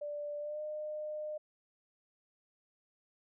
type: tone with pitch glide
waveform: sine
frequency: 587.3 to 607.7 Hz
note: D5 to D#5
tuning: 0 to -41 cents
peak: -37 dBFS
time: 0.01-1.38 s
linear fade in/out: 10 ms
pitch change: +59 cents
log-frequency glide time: 0.39-0.61 s
effects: none